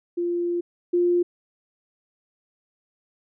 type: tone pair in turn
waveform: sine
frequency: 347.3 / 351.1 Hz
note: F4 / F4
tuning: -10 / +9 cents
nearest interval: unison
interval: 19 cents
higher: second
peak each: -22 / -17 dBFS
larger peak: second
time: 0.17-0.61 / 0.93-1.23 s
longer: first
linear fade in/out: 10 ms
effects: none